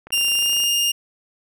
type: click train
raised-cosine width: 0.5 ms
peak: -24 dBFS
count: 17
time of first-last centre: 0.07-0.637 s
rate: 28.2 Hz
type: tone with pitch glide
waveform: sawtooth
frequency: 2794 to 2820 Hz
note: F7 to F7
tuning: 0 to +16 cents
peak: -14 dBFS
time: 0.12-0.92 s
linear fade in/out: 10 ms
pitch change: +16 cents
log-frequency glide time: 0.33-0.56 s
effects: none